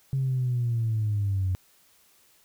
sine linear sweep, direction down, 136 to 91.1 Hz, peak -22 dBFS, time 0.13-1.55 s, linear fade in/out 0 ms, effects tanh soft clip ceiling -19 dBFS + white hiss -61 dBFS RMS until 2.44 s

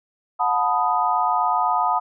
sine chord, B dominant seventh, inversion second, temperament equal with one note detuned, 723.5 / 880 / 987.8 / 1244.5 Hz, F#5 / A5 / B5 / D#6, -39 / 0 / 0 / 0 cents, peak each -23 dBFS, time 0.39-2 s, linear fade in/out 20 ms, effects none

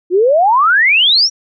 sine exponential sweep, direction up, 339.5 to 5820 Hz, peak -7 dBFS, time 0.1-1.3 s, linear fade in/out 50 ms, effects none

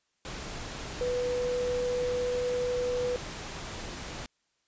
sine tone in noise, 493.9 Hz, B4, in tune, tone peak -27 dBFS, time 1.01-3.16 s, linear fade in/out 0 ms, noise pink, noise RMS -39 dBFS, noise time 0.25-4.26 s, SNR +9 dB, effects white hiss -75 dBFS RMS until 4.67 s + resampled to 16000 Hz

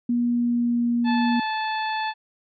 sine tone with pitch glide, 240 to 237.7 Hz, B3 to A#3, -49 to +34 cents, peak -19 dBFS, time 0.09-1.4 s, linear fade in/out 5 ms, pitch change -17 cents, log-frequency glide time 0.27-0.88 s
harmonic tone, 872 Hz, A5, 16 cents flat, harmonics 1 / 2 / 3 / 4 / 5, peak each -25 / -31 / -35 / -37 / -39 dBFS, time 1.04-2.14 s, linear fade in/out 50 ms
effects none

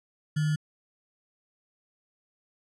sine tone with sample-and-hold, 152.3 Hz, D#3, 37 cents flat, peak -23 dBFS, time 0.36-0.56 s, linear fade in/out 10 ms, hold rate 1575 Hz, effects resampled to 24000 Hz

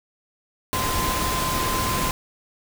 sine tone in noise, 1034 Hz, C6, 21 cents flat, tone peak -26 dBFS, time 0.73-2.11 s, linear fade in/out 0 ms, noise pink, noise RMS -25 dBFS, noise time 0.73-2.11 s, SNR -4 dB, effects none

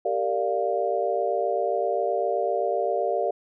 sine chord, G minor seventh, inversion none, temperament equal with one note detuned, 392 / 459.7 / 587.3 / 698.5 Hz, G4 / Bb4 / D5 / F5, 0 / -24 / 0 / 0 cents, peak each -29 / -28 / -27 / -27 dBFS, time 0.05-3.31 s, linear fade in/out 5 ms, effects none

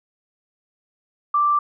sine tone, 1174.7 Hz, D6, in tune, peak -15 dBFS, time 1.34-1.59 s, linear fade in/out 5 ms, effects none

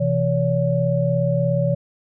sine tone cluster, 128.2 / 165.1 / 567 Hz, C3 / E3 / C#5, -35 / +3 / +39 cents, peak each -21 dBFS, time 0-1.75 s, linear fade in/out 10 ms, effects none

